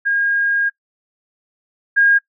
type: tone pair in turn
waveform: sine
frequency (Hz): 1625 / 1625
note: G#6 / G#6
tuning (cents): -38 / -38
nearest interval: unison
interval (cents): 0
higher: neither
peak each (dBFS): -14 / -9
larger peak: second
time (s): 0.05-0.7 / 1.96-2.19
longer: first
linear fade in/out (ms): 20
effects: noise-tail reverb RT60 0.1 s tail -23 dB re dry